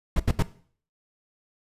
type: noise bursts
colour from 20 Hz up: brown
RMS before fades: -20 dBFS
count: 3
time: 0.16-0.426 s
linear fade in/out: 5 ms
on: 38 ms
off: 76 ms
effects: noise-tail reverb RT60 0.5 s tail -17 dB re dry + resampled to 32000 Hz